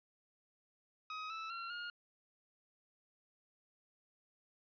sawtooth tone with pitch steps, 1263 / 1314.4 / 1367.8 / 1423.4 Hz, D#6 / E6 / F6 / F6, +26 / -5 / -36 / +33 cents, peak -38 dBFS, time 1.1-1.9 s, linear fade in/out 2 ms, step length 200 ms, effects resampled to 11025 Hz + 12-bit

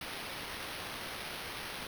white noise with sample-and-hold, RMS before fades -42 dBFS, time 0.01-1.87 s, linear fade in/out 2 ms, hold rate 7350 Hz, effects none

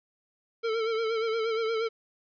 square tone with vibrato, 449.2 Hz, A4, 36 cents sharp, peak -27 dBFS, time 0.63-1.89 s, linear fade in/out 20 ms, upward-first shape sine, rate 8.5 Hz, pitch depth 51 cents each way, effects resampled to 11025 Hz + 10-bit

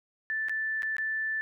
sine tone with dropouts, 1760 Hz, A6, in tune, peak -28 dBFS, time 0.3-1.41 s, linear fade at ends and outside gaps 0 ms, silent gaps 0.485-0.495 / 0.822-0.831 / 0.967-0.983 s, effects none

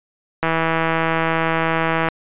click train, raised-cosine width 0.5 ms, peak -4 dBFS, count 271, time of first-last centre 0.43-2.086 s, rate 163 Hz, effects resampled to 8000 Hz

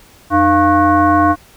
sine tone with frequency modulation, 698.5 Hz, F5, in tune, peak -8 dBFS, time 0.3-1.36 s, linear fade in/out 50 ms, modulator 394 Hz, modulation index 1.5, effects pink hiss -45 dBFS RMS until 1.56 s

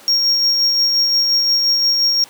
triangle tone with tremolo, 5570 Hz, F8, 5 cents flat, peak -10 dBFS, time 0.08-2.24 s, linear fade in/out 0 ms, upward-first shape sine, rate 5.7 Hz, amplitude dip 30%, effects pink hiss -42 dBFS RMS until 2.29 s + high-pass 300 Hz 12 dB/octave

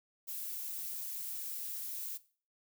violet noise with amplitude modulation, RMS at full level -39 dBFS, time 0.27-2.18 s, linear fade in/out 20 ms, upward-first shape sine, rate 228 Hz, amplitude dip 40%, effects noise-tail reverb RT60 0.4 s tail -17 dB re dry

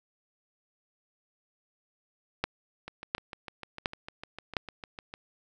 two click trains, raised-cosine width 0.3 ms, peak -11 / -24 dBFS, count 4 / 16, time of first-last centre 2.44-4.568 / 2.88-5.139 s, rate 1.41 / 6.64 Hz, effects none

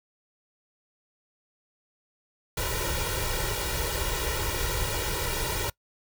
pink noise with comb filter, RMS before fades -29 dBFS, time 2.57-5.7 s, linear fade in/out 5 ms, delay 2.1 ms, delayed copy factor +1, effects noise-tail reverb RT60 0.1 s tail -23 dB re dry

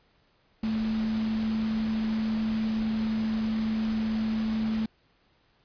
sine tone in noise, 220 Hz, A3, in tune, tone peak -25 dBFS, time 0.63-4.86 s, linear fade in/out 5 ms, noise pink, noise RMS -40 dBFS, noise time 0.63-4.86 s, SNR +12 dB, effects pink hiss -66 dBFS RMS until 5.64 s + resampled to 11025 Hz

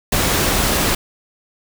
pink noise, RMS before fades -17 dBFS, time 0.12-0.95 s, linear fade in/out 5 ms, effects none

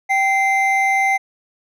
triangle tone pair together, 779 / 2078 Hz, G5 / C7, -11 / -12 cents, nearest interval octave + perfect fourth, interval 1699 cents, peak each -15 dBFS, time 0.09-1.18 s, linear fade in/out 20 ms, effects none

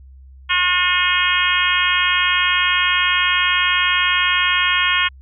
harmonic tone, 360 Hz, F#4, 47 cents flat, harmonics 3 / 4 / 5 / 6 / 7 / 8 / 9, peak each -22 / -22 / -22 / -22 / -22 / -22 / -22 dBFS, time 0.49-5.09 s, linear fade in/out 20 ms, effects added 66 Hz sine -39 dBFS peak until 5.21 s

